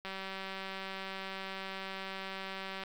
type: click train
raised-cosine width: 0.3 ms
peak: -25 dBFS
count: 536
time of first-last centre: 0.05-2.836 s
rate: 192 Hz
effects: 9-bit